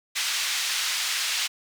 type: band-pass noise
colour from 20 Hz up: white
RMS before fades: -27 dBFS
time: 0.15-1.48 s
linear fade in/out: 20 ms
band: 1700 to 5200 Hz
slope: 12 dB/octave
effects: none